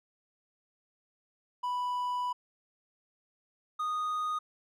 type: tone pair in turn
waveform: triangle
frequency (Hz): 987.8 / 1237.4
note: B5 / D#6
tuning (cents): 0 / -10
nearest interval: major third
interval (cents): 390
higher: second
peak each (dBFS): -28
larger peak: neither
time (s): 1.63-2.33 / 3.79-4.39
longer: first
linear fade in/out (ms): 10
effects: none